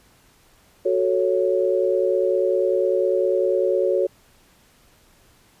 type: chord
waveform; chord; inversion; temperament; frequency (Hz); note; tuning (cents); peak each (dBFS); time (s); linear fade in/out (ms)
sine; F# minor; none; equal; 370 / 440 / 554.4; F#4 / A4 / C#5; 0 / 0 / 0; -21 / -23 / -21; 0.85-4.07; 10
effects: pink hiss -56 dBFS RMS until 5.6 s + resampled to 32000 Hz